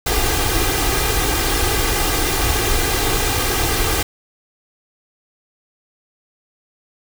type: noise with comb filter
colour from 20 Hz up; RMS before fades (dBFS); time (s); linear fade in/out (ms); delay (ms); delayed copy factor
pink; -18; 0.06-4.03; 5; 2.5; +0.7
effects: none